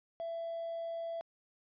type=tone with hard clipping; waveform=triangle; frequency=667 Hz; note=E5; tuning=20 cents sharp; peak=-37 dBFS; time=0.2-1.21 s; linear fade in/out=0 ms; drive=4 dB; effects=resampled to 11025 Hz